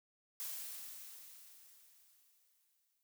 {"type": "noise with exponential decay", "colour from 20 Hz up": "blue", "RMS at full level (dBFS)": -42, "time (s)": [0.4, 3.03], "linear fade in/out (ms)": 0, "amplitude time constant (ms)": 570, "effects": ["noise-tail reverb RT60 0.1 s tail -24 dB re dry"]}